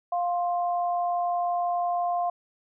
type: tone pair together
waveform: sine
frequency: 702.1 / 1052 Hz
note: F5 / C6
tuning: +9 / +9 cents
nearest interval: perfect fifth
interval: 700 cents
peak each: -24 / -33 dBFS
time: 0.12-2.3 s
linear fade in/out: 5 ms
effects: none